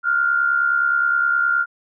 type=tone pair together; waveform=sine; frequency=1396.9 / 1466.5 Hz; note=F6 / F#6; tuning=0 / -16 cents; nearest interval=minor second; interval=84 cents; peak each=-16 / -23 dBFS; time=0.03-1.66 s; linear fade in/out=50 ms; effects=none